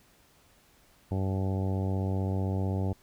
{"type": "harmonic tone", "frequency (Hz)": 95.7, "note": "G2", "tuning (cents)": -41, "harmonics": [1, 2, 3, 4, 5, 6, 7, 8, 9], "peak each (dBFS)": [-28, -34, -38, -40, -42, -44, -45, -46, -47], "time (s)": [1.11, 2.93], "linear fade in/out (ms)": 5, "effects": ["pink hiss -62 dBFS RMS until 3.02 s"]}